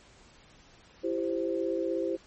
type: chord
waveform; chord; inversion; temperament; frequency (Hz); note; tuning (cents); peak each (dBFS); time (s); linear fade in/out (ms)
sine; C major; first; equal with one note detuned; 335.6 / 392 / 523.3; E4 / G4 / C5; +31 / 0 / 0; -31 / -33 / -32; 1.03-2.17; 20
effects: pink hiss -57 dBFS RMS until 2.26 s + MP3 32 kbps